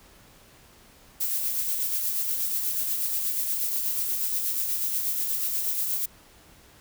violet noise with tremolo, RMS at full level -26 dBFS, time 1.2-6.06 s, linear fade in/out 10 ms, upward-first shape sine, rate 8.3 Hz, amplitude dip 35%, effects pink hiss -54 dBFS RMS until 6.8 s

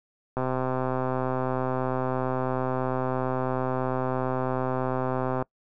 click train, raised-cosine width 1 ms, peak -14 dBFS, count 653, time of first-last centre 0.37-5.424 s, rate 129 Hz, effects noise-tail reverb RT60 0.1 s tail -24 dB re dry

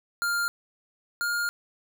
square tone pair in turn, 1400 / 1413.8 Hz, F6 / F6, +4 / +21 cents, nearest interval unison, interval 17 cents, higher second, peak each -25 / -26 dBFS, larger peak first, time 0.22-0.48 / 1.21-1.49 s, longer second, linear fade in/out 0 ms, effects none

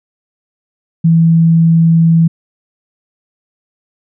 sine tone, 164.81 Hz, E3, in tune, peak -5 dBFS, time 1.04-2.28 s, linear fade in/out 10 ms, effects none

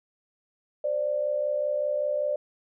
sine tone pair together, 524.8 / 590 Hz, C5 / D5, +5 / +8 cents, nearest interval major second, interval 203 cents, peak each -31 / -25 dBFS, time 0.84-2.36 s, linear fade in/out 5 ms, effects none

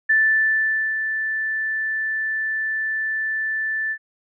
sine tone with ADSR envelope, 1760 Hz, A6, in tune, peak -13 dBFS, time 0.09-3.98 s, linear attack 11 ms, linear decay 850 ms, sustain -8 dB, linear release 67 ms, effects none

